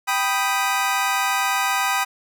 25% pulse chord, G augmented, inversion none, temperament equal, 784 / 987.8 / 1244.5 Hz, G5 / B5 / D#6, 0 / 0 / 0 cents, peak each -20 dBFS, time 0.07-2.05 s, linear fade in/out 20 ms, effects none

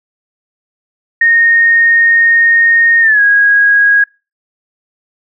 sine tone with pitch glide, 1849 to 1647.3 Hz, A#6 to G#6, -15 to -15 cents, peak -5 dBFS, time 1.21-4.04 s, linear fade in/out 5 ms, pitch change -200 cents, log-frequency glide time 3.01-3.21 s, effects noise-tail reverb RT60 0.3 s tail -26 dB re dry

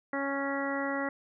harmonic tone, 277.2 Hz, C#4, in tune, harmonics 1 / 2 / 3 / 4 / 5 / 6 / 7, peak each -34 / -35 / -39 / -40 / -39 / -42 / -37 dBFS, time 0.13-1.09 s, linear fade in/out 2 ms, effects none

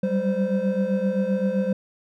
triangle tone cluster, 190.9 / 198.6 / 517 Hz, G3 / G3 / C5, -46 / +23 / -21 cents, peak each -23 dBFS, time 0.03-1.73 s, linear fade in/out 5 ms, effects none

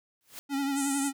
white noise with exponential growth, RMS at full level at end -39 dBFS, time 0.21-0.39 s, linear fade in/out 0 ms, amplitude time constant 39 ms
square tone with vibrato, 277.2 Hz, C#4, in tune, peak -28 dBFS, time 0.49-1.13 s, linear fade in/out 50 ms, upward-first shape triangle, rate 11 Hz, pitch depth 48 cents each way
white band-pass noise, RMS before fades -36 dBFS, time 0.74-1.12 s, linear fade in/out 50 ms, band 6800 to 9800 Hz, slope 48 dB/octave
effects none

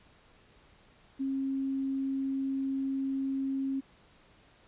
sine tone, 270 Hz, C#4, 45 cents flat, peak -29 dBFS, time 1.19-3.81 s, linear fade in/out 20 ms, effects pink hiss -61 dBFS RMS until 4.67 s + resampled to 8000 Hz

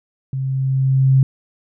sine tone with level ramp, 133.3 Hz, C3, 33 cents sharp, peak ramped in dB -20 to -8 dBFS, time 0.33-1.23 s, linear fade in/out 2 ms, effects none

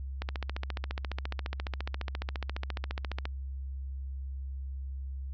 click train, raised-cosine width 0.3 ms, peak -19 dBFS, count 45, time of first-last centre 0.22-3.254 s, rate 14.5 Hz, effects added 67 Hz sine -35 dBFS peak until 5.33 s + resampled to 16000 Hz

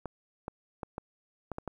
clicks, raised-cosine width 1 ms, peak -22 dBFS, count 7, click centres 0.057 / 0.481 / 0.832 / 0.981 / 1.517 / 1.584 / 1.677 s, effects 10-bit

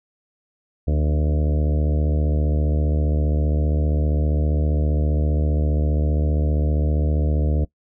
harmonic tone with a mistuned harmonic, 75.1 Hz, D2, 39 cents sharp, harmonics 1 / 2 / 3 / 4 / 5 / 6 / 7 / 8 / 9, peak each -18 / -25 / -31 / -31 / -36 / -33 / -35 / -38 / -41 dBFS, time 0.87-7.65 s, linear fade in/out 10 ms, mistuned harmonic 3, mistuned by +40 cents, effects noise-tail reverb RT60 0.1 s tail -20 dB re dry

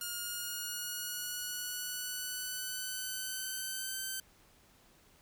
5% pulse tone with pitch glide, 1423 to 1542.9 Hz, F6 to G6, +32 to -28 cents, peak -26 dBFS, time 0.01-4.2 s, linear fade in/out 2 ms, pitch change +140 cents, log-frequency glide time 0.16-3.97 s, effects pink hiss -64 dBFS RMS until 5.21 s

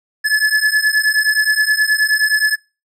square beating tone pair, 1715 / 1724.5 Hz, A6 / A6, -45 / -35 cents, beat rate 9.5 Hz, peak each -16 / -15 dBFS, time 0.24-2.56 s, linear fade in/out 20 ms, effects noise-tail reverb RT60 0.3 s tail -24 dB re dry + low-pass 12000 Hz 12 dB/octave

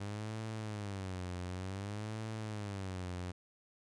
sawtooth tone with vibrato, 99.5 Hz, G2, 26 cents sharp, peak -35 dBFS, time 0-3.32 s, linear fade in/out 10 ms, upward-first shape sine, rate 0.55 Hz, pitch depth 180 cents each way, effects resampled to 22050 Hz

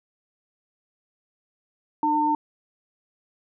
sine tone pair together, 301.6 / 903.8 Hz, D4 / A5, +46 / +46 cents, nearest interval octave + perfect fifth, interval 1900 cents, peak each -25 / -20 dBFS, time 2.03-2.35 s, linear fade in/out 2 ms, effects none

